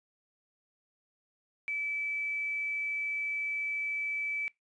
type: tone with quantisation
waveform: sine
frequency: 2307 Hz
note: D7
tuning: 31 cents flat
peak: -31 dBFS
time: 1.68-4.48 s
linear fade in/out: 0 ms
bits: 10
effects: noise-tail reverb RT60 0.2 s tail -23 dB re dry + resampled to 22050 Hz

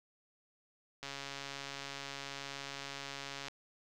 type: click train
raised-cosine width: 0.2 ms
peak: -25 dBFS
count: 342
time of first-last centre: 1.03-3.483 s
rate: 139 Hz
effects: none

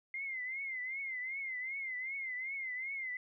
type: tone with vibrato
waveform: sine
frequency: 2093 Hz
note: C7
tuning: in tune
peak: -37 dBFS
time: 0.14-3.17 s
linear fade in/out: 2 ms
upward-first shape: triangle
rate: 2.6 Hz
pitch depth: 110 cents each way
effects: none

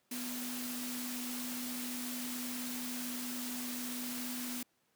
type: tone in noise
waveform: sine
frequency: 246.9 Hz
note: B3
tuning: in tune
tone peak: -40 dBFS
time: 0.11-4.63 s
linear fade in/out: 5 ms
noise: white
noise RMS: -42 dBFS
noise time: 0.11-4.63 s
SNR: -1 dB
effects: pink hiss -75 dBFS RMS until 4.95 s + high-pass 150 Hz 12 dB/octave

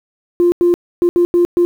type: tone bursts at uneven times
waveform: sine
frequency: 349.2 Hz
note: F4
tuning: in tune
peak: -7 dBFS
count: 6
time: 0.4-0.52 / 0.61-0.74 / 1.02-1.09 / 1.16-1.25 / 1.34-1.45 / 1.57-1.65 s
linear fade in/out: 0 ms
effects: tanh soft clip ceiling -5 dBFS + 7-bit

